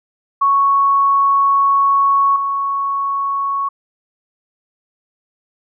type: tone with level steps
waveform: sine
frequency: 1108.7 Hz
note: C#6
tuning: in tune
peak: -10 / -16 dBFS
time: 0.41-3.69 s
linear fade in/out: 10 ms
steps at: 2.36 s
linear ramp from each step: 2 ms
effects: none